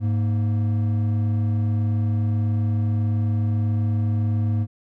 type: tone pair together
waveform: triangle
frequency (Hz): 103.83 / 233.1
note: G#2 / A#3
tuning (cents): 0 / 0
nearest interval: octave + major second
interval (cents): 1400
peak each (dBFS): -17 / -27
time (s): 0-4.67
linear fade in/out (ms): 50
effects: none